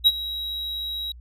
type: tone with ADSR envelope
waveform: triangle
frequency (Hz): 3849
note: B7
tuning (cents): -45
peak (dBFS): -9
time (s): 0.04-1.12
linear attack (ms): 28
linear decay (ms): 42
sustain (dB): -17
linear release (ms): 3
effects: added 60 Hz sine -41 dBFS peak until 1.2 s